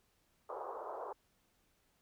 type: band-pass noise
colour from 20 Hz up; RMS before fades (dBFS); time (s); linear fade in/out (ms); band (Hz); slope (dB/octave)
pink; -44; 0.49-1.13; 5; 410 to 1200; 48
effects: pink hiss -75 dBFS RMS until 2.01 s